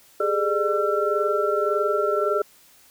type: tone cluster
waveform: sine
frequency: 403.6 / 425.3 / 600 / 1349 Hz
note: G#4 / G#4 / D5 / E6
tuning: -49 / +41 / +37 / +40 cents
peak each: -25 dBFS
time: 0.2-2.42 s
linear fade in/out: 5 ms
effects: white hiss -54 dBFS RMS until 2.9 s